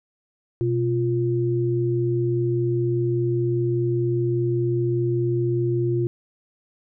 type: tone pair together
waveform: sine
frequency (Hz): 124.21 / 349.2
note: B2 / F4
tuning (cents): +10 / 0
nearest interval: octave + tritone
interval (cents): 1790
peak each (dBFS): -22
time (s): 0.61-6.07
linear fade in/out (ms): 0
effects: none